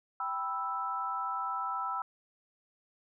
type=chord; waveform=sine; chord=E minor; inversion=first; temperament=equal; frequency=784 / 987.8 / 1318.5 Hz; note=G5 / B5 / E6; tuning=0 / 0 / 0 cents; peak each=-39 / -37 / -34 dBFS; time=0.2-2.02 s; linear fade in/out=2 ms; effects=none